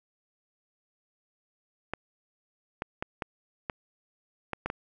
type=clicks; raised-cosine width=0.5 ms; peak=-16 dBFS; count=8; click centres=1.936 / 2.821 / 3.025 / 3.222 / 3.698 / 4.533 / 4.66 / 4.701 s; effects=none